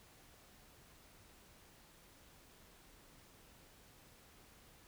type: silence
effects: pink hiss -63 dBFS RMS until 4.87 s